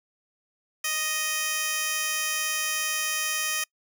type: tone with high-pass filter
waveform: 15% pulse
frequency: 622.3 Hz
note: D#5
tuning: in tune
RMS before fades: -28 dBFS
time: 0.84-3.64 s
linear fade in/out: 5 ms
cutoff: 2600 Hz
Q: 0.56
effects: noise-tail reverb RT60 0.1 s tail -26 dB re dry